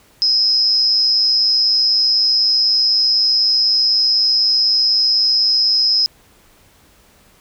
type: tone with amplitude modulation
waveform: sine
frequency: 5120 Hz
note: D#8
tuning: 49 cents sharp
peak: -8 dBFS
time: 0.22-6.06 s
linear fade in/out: 0 ms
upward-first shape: sine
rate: 216 Hz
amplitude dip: 80%
effects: pink hiss -51 dBFS RMS until 7.4 s